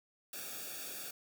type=noise with comb filter; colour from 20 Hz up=white; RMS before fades=-44 dBFS; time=0.33-1.11 s; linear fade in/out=5 ms; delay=0.98 ms; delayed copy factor=-1; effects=none